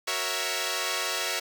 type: chord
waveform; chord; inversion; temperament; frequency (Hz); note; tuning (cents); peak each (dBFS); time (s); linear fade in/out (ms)
5% pulse; F# dominant seventh; none; equal; 370 / 466.2 / 554.4 / 659.3; F#4 / A#4 / C#5 / E5; 0 / 0 / 0 / 0; -24 / -22 / -22 / -20; 0.07-1.4; 10
effects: none